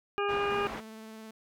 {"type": "harmonic tone", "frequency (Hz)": 405.3, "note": "G#4", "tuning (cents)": -42, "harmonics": [1, 2, 3, 4, 6, 7], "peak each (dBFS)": [-30, -36, -33, -39, -39, -42], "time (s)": [0.18, 0.67], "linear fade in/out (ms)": 0}
{"type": "low-pass noise", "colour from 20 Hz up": "white", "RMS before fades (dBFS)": -40, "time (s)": [0.28, 0.81], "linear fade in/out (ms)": 20, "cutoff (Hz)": 1400, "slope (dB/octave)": 12}
{"type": "tone with vibrato", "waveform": "sawtooth", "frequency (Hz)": 220, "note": "A3", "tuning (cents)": 0, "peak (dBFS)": -40, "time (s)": [0.5, 1.31], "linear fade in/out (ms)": 5, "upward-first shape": "sine", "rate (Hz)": 19, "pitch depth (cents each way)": 16}
{"effects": []}